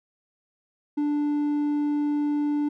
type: tone with hard clipping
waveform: sine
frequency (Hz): 293.7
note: D4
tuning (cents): 0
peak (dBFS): -23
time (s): 0.97-2.69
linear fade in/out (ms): 10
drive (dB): 3
effects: none